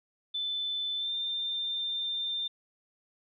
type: tone with pitch glide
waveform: sine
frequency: 3520 to 3592 Hz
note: A7 to A7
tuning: 0 to +35 cents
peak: -30 dBFS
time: 0.34-2.48 s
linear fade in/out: 10 ms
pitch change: +35 cents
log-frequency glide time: 0.97-1.12 s
effects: none